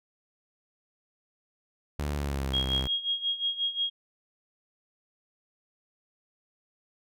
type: tone with pitch glide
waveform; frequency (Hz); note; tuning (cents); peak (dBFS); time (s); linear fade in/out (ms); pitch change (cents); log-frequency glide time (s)
sawtooth; 73 to 65.79; D2 to C2; -10 to +10; -25; 1.99-2.87; 0; -180; 2.15-2.55
type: tone with tremolo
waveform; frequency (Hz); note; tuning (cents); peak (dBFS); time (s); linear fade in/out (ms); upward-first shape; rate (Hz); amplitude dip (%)
sine; 3272; G#7; -26; -24; 2.53-3.9; 10; sine; 5.6; 80
effects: none